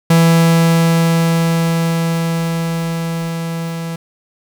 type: tone with level ramp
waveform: 45% pulse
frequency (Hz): 165.7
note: E3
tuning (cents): +9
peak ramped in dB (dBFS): -7 to -21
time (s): 0.1-3.96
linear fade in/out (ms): 5
effects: 7-bit